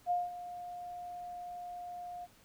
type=tone with ADSR envelope; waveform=sine; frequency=709 Hz; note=F5; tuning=26 cents sharp; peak=-27 dBFS; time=0.06-2.27 s; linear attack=47 ms; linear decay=190 ms; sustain=-14 dB; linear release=33 ms; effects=pink hiss -63 dBFS RMS until 2.44 s